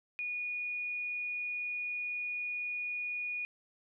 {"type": "tone", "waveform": "sine", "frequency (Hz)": 2454, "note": "D#7", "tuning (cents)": -25, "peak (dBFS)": -34, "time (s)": [0.19, 3.45], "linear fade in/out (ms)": 0, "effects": []}